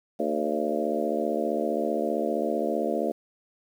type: harmonic tone with a mistuned harmonic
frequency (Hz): 75.3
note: D2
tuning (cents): +44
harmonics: 3 / 4 / 5 / 6 / 7 / 8 / 9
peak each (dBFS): -32 / -32 / -32 / -32 / -32 / -32 / -32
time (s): 0.19-3.12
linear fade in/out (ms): 10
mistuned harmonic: 8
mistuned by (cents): -35
effects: 9-bit